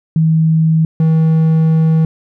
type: tone pair in turn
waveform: sine / triangle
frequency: 160.2 / 160.2 Hz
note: E3 / E3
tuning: -49 / -49 cents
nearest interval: unison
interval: 0 cents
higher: neither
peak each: -8 / -6 dBFS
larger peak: second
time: 0.16-0.85 / 1-2.05 s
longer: second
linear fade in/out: 2 ms
effects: none